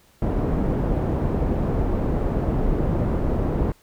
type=low-pass noise; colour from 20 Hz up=pink; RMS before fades=-22 dBFS; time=0.22-3.72 s; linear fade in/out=2 ms; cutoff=560 Hz; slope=12 dB/octave; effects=pink hiss -57 dBFS RMS until 3.82 s